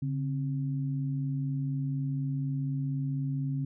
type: tone pair together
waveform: sine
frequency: 141 / 265.1 Hz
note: C#3 / C4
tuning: +30 / +23 cents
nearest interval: major seventh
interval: 1093 cents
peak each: -29 / -36 dBFS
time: 0.02-3.65 s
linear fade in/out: 5 ms
effects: none